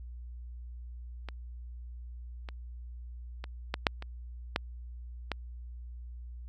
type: clicks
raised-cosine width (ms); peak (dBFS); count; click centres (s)
0.3; -24 / -26 / -24 / -14 / -6 / -25 / -11 / -15; 8; 1.287 / 2.488 / 3.441 / 3.741 / 3.868 / 4.024 / 4.561 / 5.317
effects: added 60 Hz sine -41 dBFS peak until 6.48 s